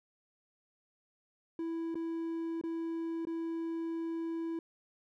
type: tone with dropouts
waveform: triangle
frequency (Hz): 330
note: E4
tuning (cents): +2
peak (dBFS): -32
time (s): 1.59-4.59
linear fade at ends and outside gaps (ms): 2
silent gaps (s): 1.945-1.954 / 2.613-2.637 / 3.252-3.27
effects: none